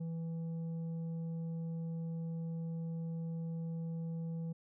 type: tone with tanh clipping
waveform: triangle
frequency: 164.81 Hz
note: E3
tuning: in tune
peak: -38 dBFS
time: 0-4.53 s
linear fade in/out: 10 ms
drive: 10 dB
effects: none